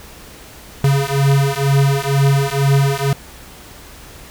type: beating tone pair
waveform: square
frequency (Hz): 137.5 / 139.6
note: C#3 / C#3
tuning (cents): -14 / +13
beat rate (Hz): 2.1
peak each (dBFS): -16 / -16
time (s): 0.84-3.13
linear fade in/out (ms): 2
effects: added 60 Hz sine -45 dBFS peak until 4.3 s + pink hiss -39 dBFS RMS until 4.3 s